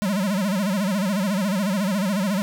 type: tone with vibrato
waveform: square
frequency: 196 Hz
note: G3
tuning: in tune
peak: -21 dBFS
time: 0.02-2.42 s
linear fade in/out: 0 ms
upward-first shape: sine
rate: 14 Hz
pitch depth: 150 cents each way
effects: none